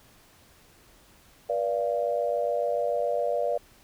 sine tone cluster, 483.2 / 583 / 690 Hz, B4 / D5 / F5, -38 / -13 / -21 cents, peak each -29 / -27 / -30 dBFS, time 1.49-3.58 s, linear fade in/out 10 ms, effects pink hiss -57 dBFS RMS until 3.83 s

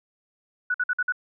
sine tone bursts, 1475 Hz, F#6, 6 cents flat, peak -21 dBFS, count 5, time 0.7-1.123 s, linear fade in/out 5 ms, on 43 ms, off 52 ms, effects none

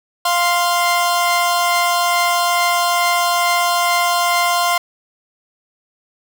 sawtooth tone pair together, 698.5 / 1046.6 Hz, F5 / C6, 0 / 0 cents, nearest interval perfect fifth, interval 700 cents, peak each -13 dBFS, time 0.25-4.78 s, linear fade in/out 5 ms, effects none

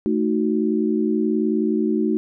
sine chord, D# diminished, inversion second, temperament equal, 220 / 311.1 / 370 Hz, A3 / D#4 / F#4, 0 / 0 / 0 cents, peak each -21 / -22 / -23 dBFS, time 0.06-2.17 s, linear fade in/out 0 ms, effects none

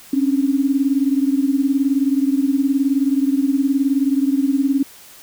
sine beating tone pair, 269.2 / 288.2 Hz, C4 / D4, +49 / -33 cents, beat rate 19 Hz, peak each -16 / -19 dBFS, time 0.13-4.83 s, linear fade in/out 5 ms, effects white hiss -43 dBFS RMS until 5.22 s

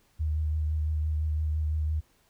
sine tone with vibrato, 77.1 Hz, D#2, 15 cents flat, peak -25 dBFS, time 0.19-2.01 s, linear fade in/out 20 ms, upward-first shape triangle, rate 5.9 Hz, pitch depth 28 cents each way, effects pink hiss -66 dBFS RMS until 2.29 s

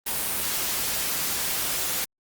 white noise, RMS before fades -27 dBFS, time 0.06-2.05 s, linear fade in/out 10 ms, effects Opus 32 kbps

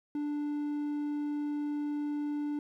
triangle tone, 293.9 Hz, D4, 1 cent sharp, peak -29 dBFS, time 0.15-2.59 s, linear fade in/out 2 ms, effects 11-bit

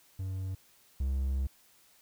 triangle tone pair in turn, 94.5 / 66.82 Hz, F#2 / C2, +37 / +37 cents, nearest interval tritone, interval 600 cents, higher first, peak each -31 / -26 dBFS, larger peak second, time 0.19-0.55 / 1-1.47 s, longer second, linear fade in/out 5 ms, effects white hiss -63 dBFS RMS until 2.01 s

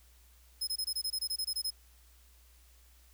sawtooth tone bursts, 5130 Hz, E8, 48 cents flat, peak -29 dBFS, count 13, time 0.61-1.706 s, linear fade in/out 10 ms, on 64 ms, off 22 ms, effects added 60 Hz sine -59 dBFS peak until 3.13 s + white hiss -65 dBFS RMS until 3.13 s

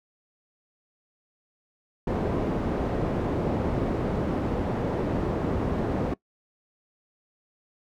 white low-pass noise, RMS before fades -27 dBFS, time 2.07-6.14 s, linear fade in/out 5 ms, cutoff 430 Hz, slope 12 dB/octave, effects noise-tail reverb RT60 0.1 s tail -21 dB re dry

